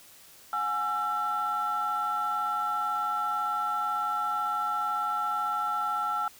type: tone cluster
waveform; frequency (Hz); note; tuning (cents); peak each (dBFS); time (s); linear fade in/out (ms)
sine; 733 / 831 / 1343; F#5 / G#5 / E6; -16 / +1 / +32; -36 / -31 / -27; 0.53-6.28; 2
effects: tanh soft clip ceiling -21 dBFS + white hiss -53 dBFS RMS until 6.39 s